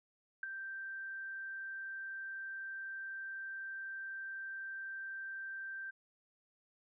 sine tone with ADSR envelope, 1568 Hz, G6, in tune, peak -33 dBFS, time 0.43-5.91 s, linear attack 3 ms, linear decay 11 ms, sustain -8 dB, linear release 12 ms, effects none

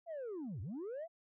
sine linear two-way sweep, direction down then up, 696 to 81.2 to 696 Hz, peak -38 dBFS, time 0.06-1.08 s, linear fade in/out 50 ms, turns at 0.61 s, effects tanh soft clip ceiling -39 dBFS

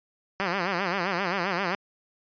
5% pulse tone with vibrato, 185 Hz, F#3, in tune, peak -14 dBFS, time 0.4-1.75 s, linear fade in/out 0 ms, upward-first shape sine, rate 7.6 Hz, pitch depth 150 cents each way, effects resampled to 11025 Hz

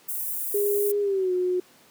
white high-pass noise, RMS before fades -30 dBFS, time 0.08-0.92 s, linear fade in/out 10 ms, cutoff 10000 Hz, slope 24 dB/octave
sine tone with pitch glide, 409.9 to 363.1 Hz, G#4 to F#4, -23 to -33 cents, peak -21 dBFS, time 0.54-1.6 s, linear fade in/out 5 ms, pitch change -210 cents, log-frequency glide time 1.01-1.32 s
effects pink hiss -55 dBFS RMS until 1.9 s + high-pass 200 Hz 12 dB/octave

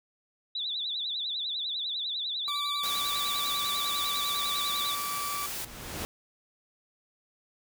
sine tone with vibrato, 3705 Hz, A#7, 11 cents flat, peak -30 dBFS, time 0.55-4.95 s, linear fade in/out 5 ms, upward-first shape sine, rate 10 Hz, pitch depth 130 cents each way
40% pulse tone, 1158 Hz, D6, 25 cents flat, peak -32 dBFS, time 2.48-5.46 s, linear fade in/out 0 ms
white noise, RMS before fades -36 dBFS, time 2.83-5.65 s, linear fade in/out 5 ms
pink noise with exponential growth, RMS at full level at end -34 dBFS, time 4.8-6.05 s, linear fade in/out 0 ms, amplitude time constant 270 ms
effects none

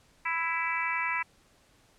harmonic tone, 330.8 Hz, E4, 6 cents sharp, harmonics 3 / 4 / 5 / 6 / 7 / 8, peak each -33 / -37 / -38 / -33 / -33 / -39 dBFS, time 0.25-1.23 s, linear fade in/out 10 ms, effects pink hiss -63 dBFS RMS until 1.98 s + low-pass 10000 Hz 12 dB/octave

